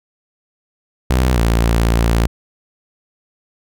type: tone pair in turn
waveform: sawtooth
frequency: 63.3 / 57.14 Hz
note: B1 / A#1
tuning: +43 / -34 cents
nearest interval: major second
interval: 177 cents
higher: first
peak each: -8 dBFS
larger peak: neither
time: 1.1-1.37 / 1.37-2.27 s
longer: second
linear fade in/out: 5 ms
effects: none